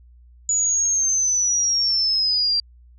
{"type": "linear sweep", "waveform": "sine", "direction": "down", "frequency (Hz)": [6910, 4699], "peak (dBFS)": -17, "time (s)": [0.49, 2.6], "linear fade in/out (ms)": 2, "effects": ["added 60 Hz sine -46 dBFS peak until 2.98 s"]}